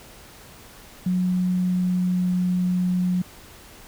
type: tone with pitch glide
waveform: sine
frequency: 182.2 to 180.84 Hz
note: F#3 to F#3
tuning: -26 to -39 cents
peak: -19 dBFS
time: 1.06-3.22 s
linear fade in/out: 5 ms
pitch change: -13 cents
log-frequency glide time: 1.22-2.37 s
effects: pink hiss -46 dBFS RMS until 3.87 s